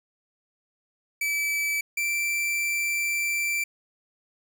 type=tone pair in turn; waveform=45% pulse; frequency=2306 / 2344 Hz; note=D7 / D7; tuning=-32 / -4 cents; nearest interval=unison; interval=28 cents; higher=second; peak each=-24 dBFS; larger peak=neither; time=1.21-1.81 / 1.97-3.64 s; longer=second; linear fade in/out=5 ms; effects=none